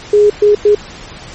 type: tone bursts at uneven times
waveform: sine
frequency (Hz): 415.3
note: G#4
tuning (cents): 0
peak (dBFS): -4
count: 3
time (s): 0.13-0.3 / 0.42-0.55 / 0.65-0.75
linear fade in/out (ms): 5
effects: pink hiss -32 dBFS RMS until 1.34 s + MP3 32 kbps